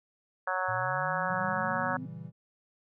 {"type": "harmonic tone", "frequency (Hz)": 185, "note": "F#3", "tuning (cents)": 0, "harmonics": [3, 4, 5, 6, 7, 8, 9], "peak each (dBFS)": [-36, -36, -36, -36, -36, -36, -36], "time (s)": [0.47, 1.97], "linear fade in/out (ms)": 5}
{"type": "linear sweep", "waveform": "sine", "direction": "up", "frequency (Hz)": [110, 261.6], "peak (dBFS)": -38, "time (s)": [0.68, 2.06], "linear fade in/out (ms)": 10}
{"type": "chord", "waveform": "triangle", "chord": "A# diminished seventh", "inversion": "none", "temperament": "equal", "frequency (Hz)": [116.54, 138.59, 164.81, 196], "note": ["A#2", "C#3", "E3", "G3"], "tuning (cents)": [0, 0, 0, 0], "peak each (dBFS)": [-44, -44, -40, -46], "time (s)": [1.26, 2.32], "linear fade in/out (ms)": 50}
{"effects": []}